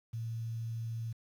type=tone with quantisation; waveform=sine; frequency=114.2 Hz; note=A#2; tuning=35 cents flat; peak=-35 dBFS; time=0.13-1.13 s; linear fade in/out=10 ms; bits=10; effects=none